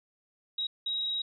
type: tone bursts at uneven times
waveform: sine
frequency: 3819 Hz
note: A#7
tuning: 41 cents sharp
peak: -29 dBFS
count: 2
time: 0.58-0.67 / 0.86-1.22 s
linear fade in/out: 5 ms
effects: none